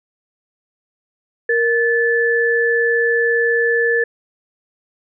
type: tone pair together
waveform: sine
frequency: 467.4 / 1741.9 Hz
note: A#4 / A6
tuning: +5 / -18 cents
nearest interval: octave + major seventh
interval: 2277 cents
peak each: -16 dBFS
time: 1.49-4.04 s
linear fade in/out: 5 ms
effects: none